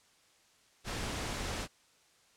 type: noise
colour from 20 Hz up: pink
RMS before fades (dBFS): -37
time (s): 0.84-1.68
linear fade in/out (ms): 50
effects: white hiss -66 dBFS RMS until 2.36 s + low-pass 8000 Hz 12 dB/octave